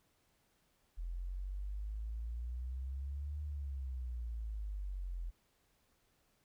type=exponential two-way sweep; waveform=sine; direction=up then down; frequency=41.98 to 74.9 to 41.98 Hz; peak=-38 dBFS; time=0.97-5.31 s; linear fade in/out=20 ms; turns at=3.42 s; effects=pink hiss -75 dBFS RMS until 6.44 s